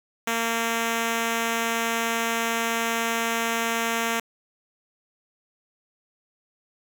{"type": "tone", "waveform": "5% pulse", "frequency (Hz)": 229.5, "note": "A#3", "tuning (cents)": -27, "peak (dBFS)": -12, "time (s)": [0.27, 4.2], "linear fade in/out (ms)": 5, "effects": ["8-bit"]}